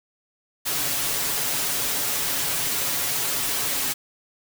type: noise with comb filter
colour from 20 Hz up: white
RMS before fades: -25 dBFS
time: 0.65-3.94 s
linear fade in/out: 20 ms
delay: 7.1 ms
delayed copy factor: +0.65
effects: none